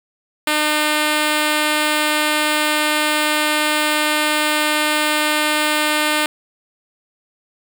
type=tone; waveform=5% pulse; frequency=302.9 Hz; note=D#4; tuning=46 cents flat; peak=-4 dBFS; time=0.47-6.26 s; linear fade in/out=2 ms; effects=none